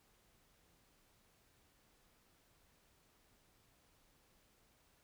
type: silence
effects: pink hiss -72 dBFS RMS until 5.03 s